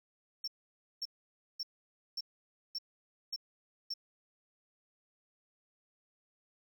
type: tone bursts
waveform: triangle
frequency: 5440 Hz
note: F8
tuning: 46 cents flat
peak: -34 dBFS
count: 7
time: 0.44-3.939 s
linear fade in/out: 5 ms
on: 37 ms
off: 540 ms
effects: none